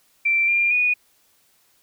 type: tone with pitch steps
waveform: sine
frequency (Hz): 2348 / 2393 / 2464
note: D7 / D7 / D#7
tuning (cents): -1 / +32 / -17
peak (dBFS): -16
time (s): 0.25-0.94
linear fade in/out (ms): 10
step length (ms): 230
effects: white hiss -61 dBFS RMS until 1.82 s